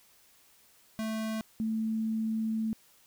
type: tone pair in turn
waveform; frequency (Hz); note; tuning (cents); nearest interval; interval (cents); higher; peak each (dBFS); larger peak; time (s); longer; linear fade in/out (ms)
square / sine; 220 / 221.2; A3 / A3; 0 / +9; unison; 9; second; -32 / -28; second; 0.99-1.41 / 1.6-2.73; second; 0
effects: white hiss -62 dBFS RMS until 3.06 s